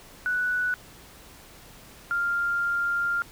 sine tone pair in turn, 1480 / 1396.9 Hz, F#6 / F6, 0 / 0 cents, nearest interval minor second, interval 100 cents, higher first, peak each -23 dBFS, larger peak neither, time 0.26-0.74 / 2.11-3.22 s, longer second, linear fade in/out 0 ms, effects pink hiss -49 dBFS RMS until 3.31 s

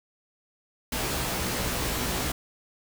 pink noise with comb filter, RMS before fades -29 dBFS, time 0.92-2.32 s, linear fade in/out 5 ms, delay 16 ms, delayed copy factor +0.95, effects none

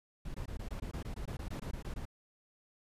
brown noise bursts, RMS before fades -40 dBFS, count 16, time 0.25-2.054 s, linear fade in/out 5 ms, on 94 ms, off 20 ms, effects resampled to 32000 Hz

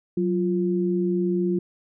sine tone pair together, 185 / 349.2 Hz, F#3 / F4, 0 / 0 cents, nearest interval major seventh, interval 1100 cents, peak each -23 dBFS, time 0.17-1.59 s, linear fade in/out 5 ms, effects none

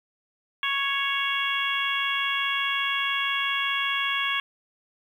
harmonic tone, 554.4 Hz, C#5, in tune, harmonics 2 / 3 / 4 / 5 / 6, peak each -30 / -30 / -30 / -30 / -30 dBFS, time 0.63-4.4 s, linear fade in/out 2 ms, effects 9-bit

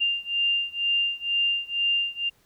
sine beating tone pair, 2794 / 2796.1 Hz, F7 / F7, 0 / +1 cents, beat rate 2.1 Hz, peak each -25 / -26 dBFS, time 0-2.3 s, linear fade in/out 20 ms, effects pink hiss -63 dBFS RMS until 2.45 s

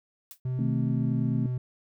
blue noise with exponential decay, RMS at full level -39 dBFS, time 0.31-0.4 s, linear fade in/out 1 ms, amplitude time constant 18 ms
triangle tone with pitch glide, 127.7 to 125.65 Hz, C3 to B2, -42 to +30 cents, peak -25 dBFS, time 0.45-1.58 s, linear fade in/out 5 ms, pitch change -28 cents, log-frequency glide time 0.85-1.34 s
sine chord, A diminished, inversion second, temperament equal, 155.56 / 220 / 261.6 Hz, Eb3 / A3 / C4, 0 / 0 / 0 cents, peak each -31 / -29 / -32 dBFS, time 0.59-1.46 s, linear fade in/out 2 ms
effects none

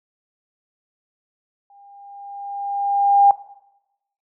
sine tone with exponential growth, 803 Hz, G5, 41 cents sharp, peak -8 dBFS, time 1.7-3.31 s, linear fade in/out 2 ms, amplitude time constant 350 ms, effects noise-tail reverb RT60 0.9 s tail -17 dB re dry

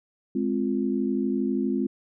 sine chord, F minor, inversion first, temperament just, 209.5 / 261.9 / 349.2 Hz, Ab3 / C4 / F4, +15 / +2 / 0 cents, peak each -27 / -26 / -29 dBFS, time 0.35-1.87 s, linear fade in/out 5 ms, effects none

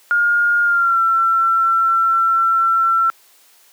sine tone with pitch glide, 1419 to 1347.9 Hz, F6 to E6, +27 to +38 cents, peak -12 dBFS, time 0.11-3.1 s, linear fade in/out 0 ms, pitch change -89 cents, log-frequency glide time 0.63-1.02 s, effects white hiss -51 dBFS RMS until 3.72 s + high-pass 400 Hz 12 dB/octave

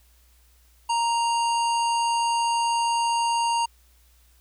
harmonic tone, 932.3 Hz, A#5, in tune, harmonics 1 / 3 / 5 / 7 / 9 / 10, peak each -21 / -31 / -35 / -38 / -40 / -41 dBFS, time 0.89-3.66 s, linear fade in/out 10 ms, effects added 60 Hz sine -56 dBFS peak until 4.4 s + white hiss -62 dBFS RMS until 4.4 s

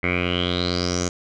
10% pulse tone with low-pass filter sweep, 88.8 Hz, F2, 29 cents sharp, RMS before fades -23 dBFS, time 0.03-1.09 s, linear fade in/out 5 ms, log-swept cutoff 2100 to 6600 Hz, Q 8.3, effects none

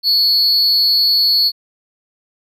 triangle tone with amplitude modulation, 4400 Hz, C#8, 14 cents flat, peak -6 dBFS, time 0.03-1.52 s, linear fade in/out 50 ms, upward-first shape sine, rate 249 Hz, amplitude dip 75%, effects none

